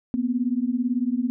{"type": "beating tone pair", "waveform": "sine", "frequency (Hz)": [237.4, 255.4], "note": ["A#3", "C4"], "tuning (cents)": [32, -42], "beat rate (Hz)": 18, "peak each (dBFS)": -24, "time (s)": [0.14, 1.3], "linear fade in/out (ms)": 0, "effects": []}